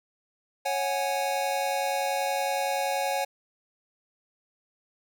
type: chord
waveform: square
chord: C# suspended fourth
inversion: none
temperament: equal with one note detuned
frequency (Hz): 551.8 / 740 / 830.6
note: C#5 / F#5 / G#5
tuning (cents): -8 / 0 / 0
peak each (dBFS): -31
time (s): 0.65-3.25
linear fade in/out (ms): 10
effects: none